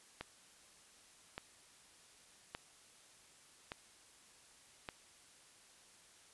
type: click train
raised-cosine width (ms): 0.3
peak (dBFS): -26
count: 5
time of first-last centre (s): 0.21-4.888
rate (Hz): 0.855
effects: white hiss -63 dBFS RMS until 6.33 s + resampled to 24000 Hz